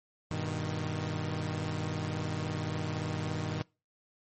sawtooth chord, G augmented, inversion none, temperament equal with one note detuned, 98 / 121.63 / 155.56 Hz, G2 / B2 / D#3, 0 / -26 / 0 cents, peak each -33 / -35 / -31 dBFS, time 0.31-3.62 s, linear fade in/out 0 ms, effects noise-tail reverb RT60 0.3 s tail -25 dB re dry + MP3 32 kbps

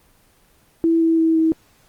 sine tone with pitch steps, 330 / 327.2 / 324.3 / 321.5 Hz, E4 / E4 / E4 / E4, +2 / -13 / -28 / -43 cents, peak -13 dBFS, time 0.84-1.52 s, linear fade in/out 0 ms, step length 170 ms, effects pink hiss -56 dBFS RMS until 1.88 s + Opus 24 kbps

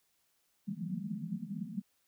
pink band-pass noise, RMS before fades -39 dBFS, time 0.67-1.82 s, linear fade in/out 20 ms, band 160 to 230 Hz, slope 96 dB/octave, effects white hiss -75 dBFS RMS until 2.07 s

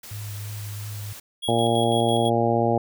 white noise, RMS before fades -41 dBFS, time 0.03-1.2 s, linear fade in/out 5 ms
sine tone with vibrato, 103.83 Hz, G#2, in tune, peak -31 dBFS, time 0.11-1.13 s, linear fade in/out 5 ms, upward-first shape triangle, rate 2.9 Hz, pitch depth 25 cents each way
square tone with tremolo, 3322 Hz, G#7, in tune, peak -28 dBFS, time 1.42-2.3 s, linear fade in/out 20 ms, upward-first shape square, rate 6 Hz, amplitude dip 45%
harmonic tone, 116.54 Hz, A#2, in tune, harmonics 1 / 2 / 3 / 4 / 5 / 6 / 7, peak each -26 / -26 / -26 / -26 / -26 / -26 / -26 dBFS, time 1.48-2.78 s, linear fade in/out 5 ms
effects none

